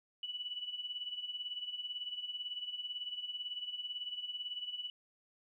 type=tone with tremolo; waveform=sine; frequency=2957 Hz; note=F#7; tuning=2 cents flat; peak=-36 dBFS; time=0.23-4.9 s; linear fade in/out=2 ms; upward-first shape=sine; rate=18 Hz; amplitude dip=70%; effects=13-bit